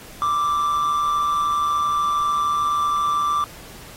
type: tone with amplitude modulation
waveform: triangle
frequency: 1174.7 Hz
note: D6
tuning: in tune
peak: -14 dBFS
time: 0.22-3.44 s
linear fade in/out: 0 ms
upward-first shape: sine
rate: 153 Hz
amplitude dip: 45%
effects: pink hiss -42 dBFS RMS until 3.96 s + AAC 48 kbps